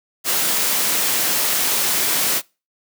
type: high-pass noise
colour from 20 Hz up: white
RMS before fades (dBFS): -19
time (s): 0.24-2.42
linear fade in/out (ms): 50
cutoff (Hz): 160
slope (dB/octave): 12
effects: noise-tail reverb RT60 0.3 s tail -25 dB re dry